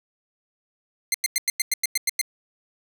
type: tone bursts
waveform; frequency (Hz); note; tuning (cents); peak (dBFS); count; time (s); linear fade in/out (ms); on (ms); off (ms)
10% pulse; 2093; C7; 0; -10; 10; 1.12-2.214; 2; 23; 96
effects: none